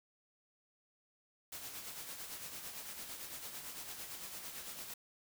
white noise with tremolo, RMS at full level -45 dBFS, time 1.52-4.94 s, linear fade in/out 5 ms, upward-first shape sine, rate 8.9 Hz, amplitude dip 45%, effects none

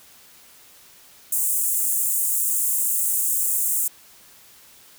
pink high-pass noise, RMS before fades -22 dBFS, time 1.32-3.88 s, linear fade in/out 5 ms, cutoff 7500 Hz, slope 48 dB/octave, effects white hiss -50 dBFS RMS until 4.98 s

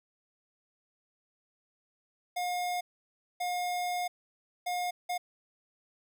square tone bursts at uneven times, 715 Hz, F5, 41 cents sharp, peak -31 dBFS, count 4, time 2.36-2.81 / 3.4-4.08 / 4.66-4.91 / 5.09-5.18 s, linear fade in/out 10 ms, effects none

